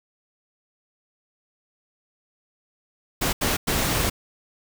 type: noise bursts at uneven times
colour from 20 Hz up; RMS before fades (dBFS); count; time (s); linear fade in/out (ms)
pink; -23; 3; 3.21-3.33 / 3.41-3.57 / 3.67-4.1; 10
effects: none